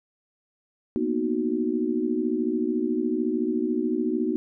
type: chord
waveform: sine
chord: B major seventh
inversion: third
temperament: equal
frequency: 233.1 / 246.9 / 311.1 / 370 Hz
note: A#3 / B3 / D#4 / F#4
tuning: 0 / 0 / 0 / 0 cents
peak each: -30 / -28 / -27 / -28 dBFS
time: 0.96-4.36 s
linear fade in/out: 0 ms
effects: none